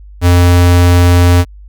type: tone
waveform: square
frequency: 88.1 Hz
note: F2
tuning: 16 cents sharp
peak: -5 dBFS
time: 0.21-1.45 s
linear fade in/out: 50 ms
effects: added 50 Hz sine -31 dBFS peak until 1.68 s

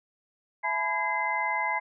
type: tone cluster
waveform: sine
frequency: 662 / 854 / 996 / 1644 / 2061 Hz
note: E5 / G#5 / B5 / G#6 / C7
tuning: +7 / +48 / +14 / -18 / -27 cents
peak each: -38 / -31 / -31 / -38 / -29 dBFS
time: 0.63-1.8 s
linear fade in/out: 20 ms
effects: none

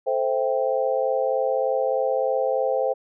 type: chord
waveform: sine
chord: A minor seventh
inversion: none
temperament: equal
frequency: 440 / 523.3 / 659.3 / 784 Hz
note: A4 / C5 / E5 / G5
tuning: 0 / 0 / 0 / 0 cents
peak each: -28 / -22 / -28 / -28 dBFS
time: 0.06-2.94 s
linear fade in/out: 20 ms
effects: none

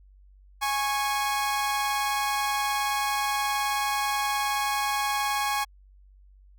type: tone pair together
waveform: sawtooth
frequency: 829.7 / 1100 Hz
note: G#5 / C#6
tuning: -2 / -14 cents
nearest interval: perfect fourth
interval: 488 cents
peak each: -23 / -25 dBFS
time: 0.61-5.65 s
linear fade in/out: 20 ms
effects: added 48 Hz sine -51 dBFS peak until 6.58 s

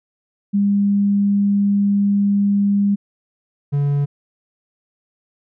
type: tone pair in turn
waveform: sine / triangle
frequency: 201.4 / 142.8 Hz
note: G3 / D3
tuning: +47 / -48 cents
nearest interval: tritone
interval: 595 cents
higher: first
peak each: -13 dBFS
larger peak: neither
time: 0.53-2.96 / 3.72-4.06 s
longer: first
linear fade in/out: 20 ms
effects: none

